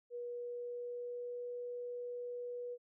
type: tone with pitch glide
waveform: sine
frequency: 482.5 to 487 Hz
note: B4 to B4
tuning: -40 to -24 cents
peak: -40 dBFS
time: 0.1-2.78 s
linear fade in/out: 50 ms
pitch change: +16 cents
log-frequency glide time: 0.28-1.48 s
effects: none